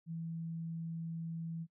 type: tone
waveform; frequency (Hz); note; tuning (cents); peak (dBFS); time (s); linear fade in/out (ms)
sine; 164.81; E3; 0; -38; 0.06-1.67; 50
effects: noise-tail reverb RT60 0.1 s tail -25 dB re dry